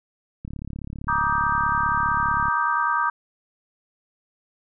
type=click train; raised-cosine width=5 ms; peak=-21 dBFS; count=73; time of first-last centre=0.45-2.484 s; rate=35.4 Hz
type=chord; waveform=sine; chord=Eb major seventh; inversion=second; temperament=equal with one note detuned; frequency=948.1 / 1174.7 / 1244.5 / 1568 Hz; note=Bb5 / D6 / Eb6 / G6; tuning=+29 / 0 / 0 / 0 cents; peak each=-25 dBFS; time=1.08-3.1 s; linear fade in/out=5 ms
effects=none